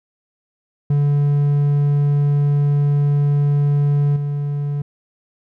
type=tone with level steps; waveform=triangle; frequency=144.2 Hz; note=D3; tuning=31 cents flat; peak=-11 / -17 dBFS; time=0.9-4.82 s; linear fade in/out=5 ms; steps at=4.16 s; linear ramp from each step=5 ms; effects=none